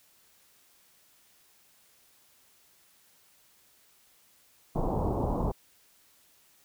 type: low-pass noise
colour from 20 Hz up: pink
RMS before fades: -29 dBFS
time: 4.75-5.52 s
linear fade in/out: 10 ms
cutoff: 1000 Hz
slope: 48 dB/octave
effects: white hiss -63 dBFS RMS until 6.64 s